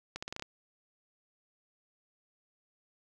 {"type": "accelerating click train", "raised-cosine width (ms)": 0.2, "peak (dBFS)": -21, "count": 7, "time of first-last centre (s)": [0.16, 0.424], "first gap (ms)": 65, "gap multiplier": 0.84, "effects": []}